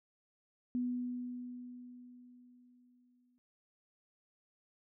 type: tone with exponential decay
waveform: sine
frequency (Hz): 246.9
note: B3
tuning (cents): 0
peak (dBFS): -31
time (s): 0.75-3.38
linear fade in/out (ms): 0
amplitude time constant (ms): 570
effects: none